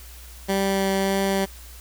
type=tone with vibrato; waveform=15% pulse; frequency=194.5 Hz; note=G3; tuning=13 cents flat; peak=-14 dBFS; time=0.48-1.46 s; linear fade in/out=20 ms; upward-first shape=triangle; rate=1.7 Hz; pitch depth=9 cents each way; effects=added 60 Hz sine -41 dBFS peak until 1.8 s + white hiss -46 dBFS RMS until 1.8 s